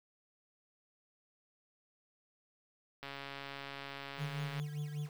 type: click train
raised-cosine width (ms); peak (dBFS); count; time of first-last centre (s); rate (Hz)
0.3; -28; 219; 3.03-4.598; 139
type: tone with tremolo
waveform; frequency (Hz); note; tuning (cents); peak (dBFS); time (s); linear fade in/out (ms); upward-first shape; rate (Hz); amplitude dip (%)
triangle; 148.3; D3; +17; -33; 4.17-5.1; 50; sine; 5.1; 55
effects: 9-bit